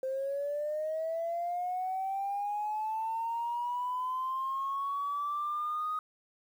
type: linear sweep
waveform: sine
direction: up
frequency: 521 to 1252 Hz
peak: -30 dBFS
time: 0.03-5.99 s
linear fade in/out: 2 ms
effects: tanh soft clip ceiling -26 dBFS + 10-bit